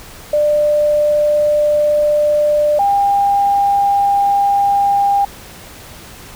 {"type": "tone pair in turn", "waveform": "sine", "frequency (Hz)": [595, 802.3], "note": ["D5", "G5"], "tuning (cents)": [22, 40], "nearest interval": "perfect fourth", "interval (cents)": 518, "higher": "second", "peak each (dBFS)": -10, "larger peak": "neither", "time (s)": [[0.33, 2.79], [2.79, 5.25]], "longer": "neither", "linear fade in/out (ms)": 5, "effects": ["pink hiss -36 dBFS RMS until 6.35 s"]}